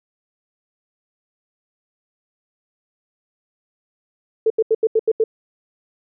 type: tone bursts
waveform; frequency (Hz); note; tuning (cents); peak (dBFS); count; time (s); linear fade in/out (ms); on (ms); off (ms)
sine; 443.4; A4; +13; -12; 7; 4.46-5.24; 5; 42; 81
effects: none